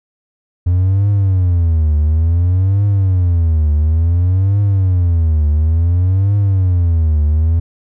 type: tone with vibrato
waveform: triangle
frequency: 87.31 Hz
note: F2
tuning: in tune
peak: -7 dBFS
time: 0.66-7.6 s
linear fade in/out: 10 ms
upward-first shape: triangle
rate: 0.57 Hz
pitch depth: 280 cents each way
effects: tanh soft clip ceiling -3 dBFS

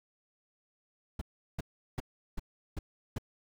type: noise bursts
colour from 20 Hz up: brown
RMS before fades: -34 dBFS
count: 6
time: 1.19-3.184 s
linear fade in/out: 5 ms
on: 24 ms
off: 370 ms
effects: none

